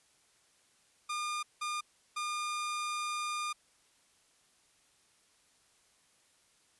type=tone bursts at uneven times; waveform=sawtooth; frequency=1210 Hz; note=D#6; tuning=49 cents flat; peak=-30 dBFS; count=3; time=1.09-1.43 / 1.61-1.81 / 2.16-3.53 s; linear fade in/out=10 ms; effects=white hiss -68 dBFS RMS until 6.79 s + resampled to 24000 Hz